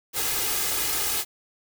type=noise with comb filter; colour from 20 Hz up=white; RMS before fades=-26 dBFS; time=0.13-1.25 s; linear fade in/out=50 ms; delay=2.4 ms; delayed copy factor=+0.6; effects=none